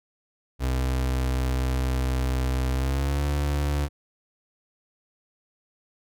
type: tone with pitch glide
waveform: 35% pulse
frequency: 64.2 to 72.06 Hz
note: C2 to D2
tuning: -32 to -32 cents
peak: -21 dBFS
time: 0.59-3.89 s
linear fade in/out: 50 ms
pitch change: +200 cents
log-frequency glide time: 2.72-3.24 s
effects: none